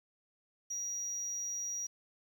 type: tone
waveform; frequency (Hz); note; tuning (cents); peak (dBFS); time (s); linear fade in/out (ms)
sine; 5750; F8; +50; -34; 0.7-1.87; 10
effects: tanh soft clip ceiling -32 dBFS + 10-bit